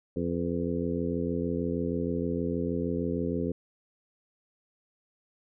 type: harmonic tone with a mistuned harmonic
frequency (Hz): 86.4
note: F2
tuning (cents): -18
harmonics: 1 / 2 / 3 / 4 / 5 / 6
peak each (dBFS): -37 / -33 / -32 / -36 / -34 / -37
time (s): 0.16-3.52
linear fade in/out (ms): 5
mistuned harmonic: 6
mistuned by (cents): -48
effects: none